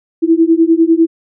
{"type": "beating tone pair", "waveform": "sine", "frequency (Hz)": [323.9, 333.9], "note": ["E4", "E4"], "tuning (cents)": [-30, 22], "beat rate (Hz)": 10, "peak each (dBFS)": -10, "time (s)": [0.22, 1.07], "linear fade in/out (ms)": 20, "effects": []}